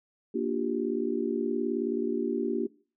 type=chord; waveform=sine; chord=G minor seventh; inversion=first; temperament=just; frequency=235.2 / 294 / 352.8 / 392 Hz; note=Bb3 / D4 / F4 / G4; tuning=+16 / +2 / +18 / 0 cents; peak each=-32 dBFS; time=0.34-2.67 s; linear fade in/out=10 ms; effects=noise-tail reverb RT60 0.4 s tail -20 dB re dry